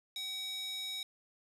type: tone with high-pass filter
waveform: square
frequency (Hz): 760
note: F#5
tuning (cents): +46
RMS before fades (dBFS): -40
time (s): 0.16-1.03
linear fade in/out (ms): 2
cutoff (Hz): 3400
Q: 6.5
effects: resampled to 32000 Hz